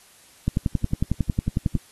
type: click train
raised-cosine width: 5 ms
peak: -8 dBFS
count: 15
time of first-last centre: 0.48-1.753 s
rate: 11 Hz
effects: white hiss -53 dBFS RMS until 1.91 s + AAC 32 kbps